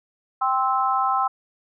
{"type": "chord", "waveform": "sine", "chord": "C major", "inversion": "second", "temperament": "just", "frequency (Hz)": [784.9, 1046.5, 1308.1], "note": ["G5", "C6", "E6"], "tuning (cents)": [2, 0, -14], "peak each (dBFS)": -23, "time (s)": [0.41, 1.28], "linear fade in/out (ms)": 10, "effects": []}